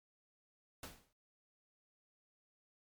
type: noise with exponential decay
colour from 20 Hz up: pink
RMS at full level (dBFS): -45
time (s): 0.83-1.13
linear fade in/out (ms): 2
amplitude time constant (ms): 65
effects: MP3 96 kbps